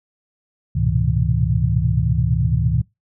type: tone cluster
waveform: sine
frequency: 70.7 / 104.2 / 118.8 / 127.7 / 161 Hz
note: C#2 / G#2 / A#2 / C3 / E3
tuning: +35 / +6 / +33 / -42 / -41 cents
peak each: -22 dBFS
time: 0.75-2.82 s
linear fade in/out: 10 ms
effects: noise-tail reverb RT60 0.2 s tail -22 dB re dry